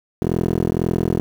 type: tone with band-pass filter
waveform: 15% pulse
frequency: 42 Hz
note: E1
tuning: 33 cents sharp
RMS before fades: -20 dBFS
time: 0.22-1.2 s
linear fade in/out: 0 ms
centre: 290 Hz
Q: 2.5
effects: 7-bit